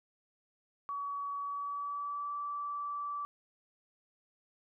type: tone with pitch glide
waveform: sine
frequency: 1133 to 1159.5 Hz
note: C#6 to D6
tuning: +37 to -22 cents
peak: -35 dBFS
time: 0.89-3.25 s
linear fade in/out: 0 ms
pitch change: +41 cents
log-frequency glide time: 1.37-2.33 s
effects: none